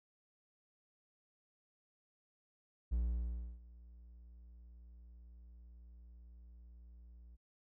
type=tone with ADSR envelope; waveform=triangle; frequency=59 Hz; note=A#1; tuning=22 cents sharp; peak=-29 dBFS; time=2.91-7.37 s; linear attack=19 ms; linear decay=660 ms; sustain=-23 dB; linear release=26 ms; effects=none